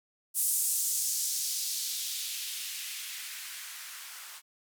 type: noise with band-pass filter sweep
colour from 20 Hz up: violet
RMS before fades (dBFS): -34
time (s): 0.34-4.42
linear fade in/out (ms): 50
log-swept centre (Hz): 9300 to 1100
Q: 1.4
effects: none